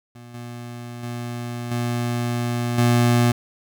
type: tone with level steps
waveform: 25% pulse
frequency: 120 Hz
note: B2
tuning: 49 cents flat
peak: -36 / -29 / -24 / -18 / -11 dBFS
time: 0.15-3.32 s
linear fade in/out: 5 ms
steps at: 0.34 / 1.03 / 1.71 / 2.78 s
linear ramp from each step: 5 ms
effects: none